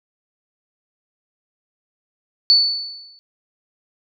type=tone with exponential decay; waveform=sine; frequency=4473 Hz; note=C#8; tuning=15 cents sharp; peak=-7 dBFS; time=2.5-3.19 s; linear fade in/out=0 ms; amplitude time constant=150 ms; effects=none